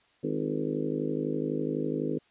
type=harmonic tone with a mistuned harmonic; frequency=52 Hz; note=G#1; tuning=3 cents sharp; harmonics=3 / 4 / 5 / 6 / 7 / 8 / 9 / 10; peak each=-36 / -41 / -33 / -34 / -39 / -35 / -36 / -43 dBFS; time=0.23-2.19 s; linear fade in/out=10 ms; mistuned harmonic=7; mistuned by=-57 cents; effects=white hiss -65 dBFS RMS until 2.3 s + resampled to 8000 Hz